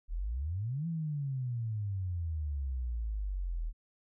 sine exponential two-way sweep, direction up then down, 36.71 to 169.6 to 38.71 Hz, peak -32 dBFS, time 0.08-3.73 s, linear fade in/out 50 ms, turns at 0.87 s, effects none

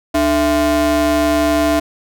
square ring-modulated tone, 185 Hz, F#3, in tune, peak -10 dBFS, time 0.14-1.8 s, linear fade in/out 10 ms, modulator 483 Hz, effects none

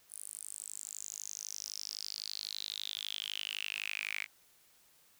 sawtooth tone with high-pass filter sweep, 51.91 Hz, G#1, in tune, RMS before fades -42 dBFS, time 0.09-4.27 s, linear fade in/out 50 ms, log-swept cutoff 9900 to 2200 Hz, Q 7.9, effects white hiss -66 dBFS RMS until 5.19 s

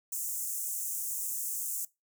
pink high-pass noise, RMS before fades -35 dBFS, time 0.12-1.85 s, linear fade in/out 5 ms, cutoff 6700 Hz, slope 48 dB/octave, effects noise-tail reverb RT60 0.2 s tail -20 dB re dry

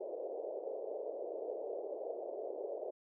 pink band-pass noise, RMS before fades -42 dBFS, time 0-2.91 s, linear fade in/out 10 ms, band 400 to 640 Hz, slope 48 dB/octave, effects none

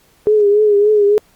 sine tone with vibrato, 416.3 Hz, G#4, 4 cents sharp, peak -8 dBFS, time 0.27-1.18 s, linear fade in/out 0 ms, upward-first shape triangle, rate 3.5 Hz, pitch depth 63 cents each way, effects pink hiss -53 dBFS RMS until 1.35 s + Opus 48 kbps

